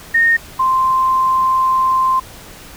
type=tone pair in turn; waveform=sine; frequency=1843 / 1044.3 Hz; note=A#6 / C6; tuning=-20 / -4 cents; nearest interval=minor seventh; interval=984 cents; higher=first; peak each=-9 / -11 dBFS; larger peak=first; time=0.14-0.37 / 0.59-2.2 s; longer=second; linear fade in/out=10 ms; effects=pink hiss -37 dBFS RMS until 2.76 s